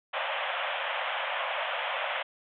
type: band-pass noise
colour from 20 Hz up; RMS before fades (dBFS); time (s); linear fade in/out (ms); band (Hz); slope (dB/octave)
pink; -32; 0.13-2.23; 10; 530 to 3400; 96
effects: none